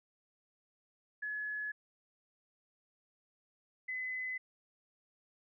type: tone pair in turn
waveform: sine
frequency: 1700 / 2022 Hz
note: G#6 / B6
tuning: +40 / +40 cents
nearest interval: minor third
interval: 300 cents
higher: second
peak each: -36 / -36 dBFS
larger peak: neither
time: 1.22-1.72 / 3.88-4.38 s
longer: neither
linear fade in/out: 10 ms
effects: none